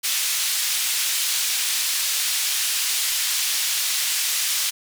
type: band-pass noise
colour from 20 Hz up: pink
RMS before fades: -23 dBFS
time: 0.03-4.71 s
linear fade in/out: 20 ms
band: 3100 to 15000 Hz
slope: 12 dB/octave
effects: none